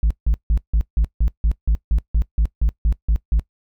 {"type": "tone bursts", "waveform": "sine", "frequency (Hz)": 53.8, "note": "A1", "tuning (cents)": -38, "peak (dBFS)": -10, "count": 15, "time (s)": [0.03, 3.395], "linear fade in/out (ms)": 0, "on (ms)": 75, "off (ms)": 160, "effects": ["noise-tail reverb RT60 0.1 s tail -21 dB re dry", "tanh soft clip ceiling -12 dBFS"]}